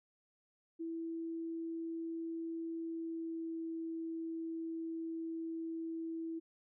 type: tone with pitch glide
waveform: sine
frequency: 329.6 to 327.5 Hz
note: E4 to E4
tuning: 0 to -11 cents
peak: -38 dBFS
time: 0.79-6.4 s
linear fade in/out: 20 ms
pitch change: -11 cents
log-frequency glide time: 2.77-3.65 s
effects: none